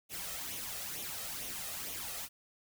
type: noise with flanger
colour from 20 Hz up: white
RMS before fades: -41 dBFS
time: 0.09-2.29 s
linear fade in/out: 50 ms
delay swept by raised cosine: 0.31 to 1.61 ms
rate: 2.2 Hz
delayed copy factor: +0.55
effects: none